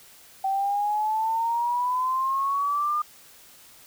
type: exponential sweep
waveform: sine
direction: up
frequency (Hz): 769 to 1215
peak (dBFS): -22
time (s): 0.44-3.02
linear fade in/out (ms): 5
effects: white hiss -51 dBFS RMS until 3.86 s